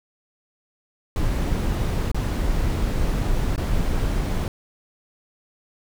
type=noise with dropouts; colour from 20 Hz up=brown; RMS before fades=-22 dBFS; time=1.16-4.48 s; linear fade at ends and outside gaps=1 ms; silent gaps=2.116-2.145 / 3.561-3.578 s; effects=none